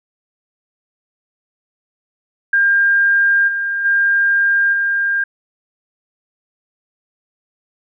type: tone with level steps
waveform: sine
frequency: 1603 Hz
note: G6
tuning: 38 cents sharp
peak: -10 / -17 / -11 / -14 dBFS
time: 2.53-5.24 s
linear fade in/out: 5 ms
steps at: 3.47 / 3.84 / 4.72 s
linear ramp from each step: 20 ms
effects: none